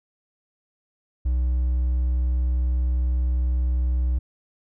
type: tone with hard clipping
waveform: triangle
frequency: 62.5 Hz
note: B1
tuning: 21 cents sharp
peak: -20 dBFS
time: 1.25-4.19 s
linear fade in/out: 10 ms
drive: 5 dB
effects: none